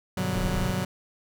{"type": "chord", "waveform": "sawtooth", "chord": "G major seventh", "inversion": "none", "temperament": "just", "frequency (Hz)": [98, 122.5, 147, 183.75], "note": ["G2", "B2", "D3", "F#3"], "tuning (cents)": [0, -14, 2, -12], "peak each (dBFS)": [-29, -29, -29, -24], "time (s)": [0.17, 0.85], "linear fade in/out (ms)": 5}
{"type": "noise", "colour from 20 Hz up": "brown", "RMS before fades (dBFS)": -31, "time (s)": [0.32, 0.73], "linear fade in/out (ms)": 20}
{"effects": []}